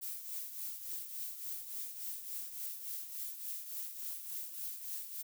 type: noise with tremolo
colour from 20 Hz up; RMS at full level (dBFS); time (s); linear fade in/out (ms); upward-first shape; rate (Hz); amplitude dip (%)
violet; -40; 0.01-5.23; 20; triangle; 3.5; 65
effects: none